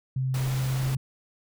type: tone with pitch glide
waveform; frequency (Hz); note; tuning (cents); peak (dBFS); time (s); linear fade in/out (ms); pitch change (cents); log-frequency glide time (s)
sine; 130.81 to 132.25; C3 to C3; 0 to +19; -24; 0.16-0.97; 5; +19; 0.68-0.85
type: noise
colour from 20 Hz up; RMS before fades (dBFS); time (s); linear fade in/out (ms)
pink; -37; 0.34-0.95; 2
effects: none